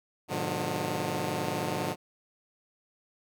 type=chord; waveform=10% pulse; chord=G# diminished seventh; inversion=none; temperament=just; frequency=103.83 / 124.59 / 149.51 / 179.41 Hz; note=G#2 / B2 / D3 / F3; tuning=0 / +16 / +31 / +47 cents; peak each=-29 / -30 / -26 / -26 dBFS; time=0.28-1.96 s; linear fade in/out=50 ms; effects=none